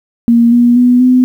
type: tone with pitch steps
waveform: sine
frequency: 234.3 / 240.3 / 246.5 / 252.9 Hz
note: A#3 / B3 / B3 / B3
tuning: +9 / -47 / -3 / +41 cents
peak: -4 dBFS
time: 0.28-1.24 s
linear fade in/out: 0 ms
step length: 240 ms
effects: 7-bit